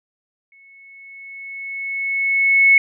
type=tone with exponential growth; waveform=sine; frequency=2200 Hz; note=C#7; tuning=14 cents flat; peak=-7 dBFS; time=0.52-2.78 s; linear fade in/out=2 ms; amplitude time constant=490 ms; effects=none